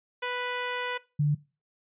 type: tone pair in turn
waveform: 10% pulse / sine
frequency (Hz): 493.9 / 147.24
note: B4 / D3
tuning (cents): 0 / +5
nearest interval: octave + major sixth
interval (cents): 2095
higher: first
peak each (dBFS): -21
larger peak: neither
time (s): 0.22-0.98 / 1.19-1.35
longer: first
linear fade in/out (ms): 10
effects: noise-tail reverb RT60 0.3 s tail -20 dB re dry + resampled to 8000 Hz